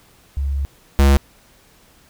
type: tone pair in turn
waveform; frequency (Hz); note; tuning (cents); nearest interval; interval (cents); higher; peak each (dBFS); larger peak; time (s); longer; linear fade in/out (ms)
sine / square; 69.3 / 69.3; C#2 / C#2; 0 / 0; unison; 0; neither; -18 / -10; second; 0.37-0.65 / 0.99-1.17; first; 0
effects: pink hiss -52 dBFS RMS until 2.09 s